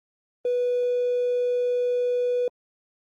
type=tone with hard clipping; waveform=triangle; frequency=491.5 Hz; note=B4; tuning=8 cents flat; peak=-21 dBFS; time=0.45-2.48 s; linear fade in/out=2 ms; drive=3 dB; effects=Opus 24 kbps